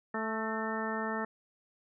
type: harmonic tone with a mistuned harmonic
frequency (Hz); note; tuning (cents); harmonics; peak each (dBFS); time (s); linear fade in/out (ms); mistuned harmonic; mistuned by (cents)
220; A3; 0; 1 / 2 / 3 / 4 / 5 / 6 / 7 / 8; -37 / -39 / -41 / -40 / -43 / -40 / -49 / -39; 0.14-1.25; 5; 8; +40
effects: none